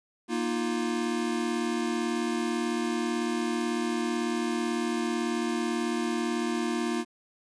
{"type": "chord", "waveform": "square", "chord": "Bb suspended fourth", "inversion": "none", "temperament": "equal with one note detuned", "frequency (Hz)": [235.2, 311.1, 349.2], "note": ["Bb3", "Eb4", "F4"], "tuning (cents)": [16, 0, 0], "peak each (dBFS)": [-31, -34, -32], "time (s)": [0.28, 7.05], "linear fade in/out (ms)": 50, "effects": ["resampled to 22050 Hz", "10-bit"]}